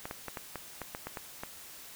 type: clicks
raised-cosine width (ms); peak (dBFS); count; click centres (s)
0.5; -22; 10; 0.055 / 0.111 / 0.283 / 0.372 / 0.557 / 0.817 / 0.949 / 1.07 / 1.172 / 1.435
effects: white hiss -49 dBFS RMS until 1.95 s